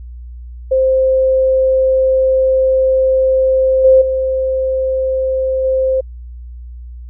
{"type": "tone with level steps", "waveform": "sine", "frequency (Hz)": 524, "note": "C5", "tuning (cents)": 2, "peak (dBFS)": [-9, -4, -13, -11], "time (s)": [0.71, 6.01], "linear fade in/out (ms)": 10, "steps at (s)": [3.84, 4.01, 5.64], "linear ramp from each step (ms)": 10, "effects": ["added 60 Hz sine -28 dBFS peak until 7.09 s"]}